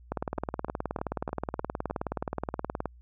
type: two click trains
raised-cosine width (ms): 1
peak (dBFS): -24 / -16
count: 6 / 53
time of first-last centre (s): 0.38-1.9 / 0.12-2.857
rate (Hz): 3.29 / 19
effects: added 60 Hz sine -50 dBFS peak until 3.01 s